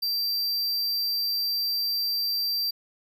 square tone, 4699 Hz, D8, in tune, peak -25 dBFS, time 0.02-2.71 s, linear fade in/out 10 ms, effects none

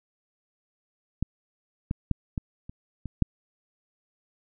clicks, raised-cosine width 5 ms, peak -13 / -15 / -11 / -16 / -27 / -22 / -7 dBFS, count 7, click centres 1.226 / 1.911 / 2.113 / 2.378 / 2.695 / 3.057 / 3.223 s, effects none

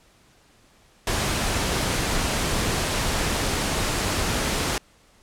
pink noise, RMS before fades -24 dBFS, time 1.07-4.78 s, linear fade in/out 2 ms, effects pink hiss -57 dBFS RMS until 5.22 s + low-pass 10000 Hz 12 dB/octave

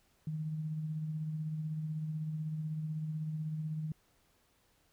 sine tone with tremolo, 155.56 Hz, D#3, in tune, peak -33 dBFS, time 0.27-3.92 s, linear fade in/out 2 ms, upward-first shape sine, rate 16 Hz, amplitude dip 35%, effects pink hiss -71 dBFS RMS until 4.92 s

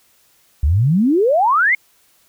sine exponential sweep, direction up, 65.41 to 2217 Hz, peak -11 dBFS, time 0.63-1.75 s, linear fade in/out 5 ms, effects white hiss -56 dBFS RMS until 2.28 s

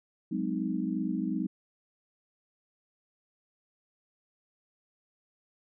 sine chord, Ab dominant seventh, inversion third, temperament equal with one note detuned, 185 / 207.7 / 256.2 / 311.1 Hz, Gb3 / Ab3 / C4 / Eb4, 0 / 0 / -36 / 0 cents, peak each -34 dBFS, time 0.31-1.47 s, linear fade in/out 10 ms, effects none

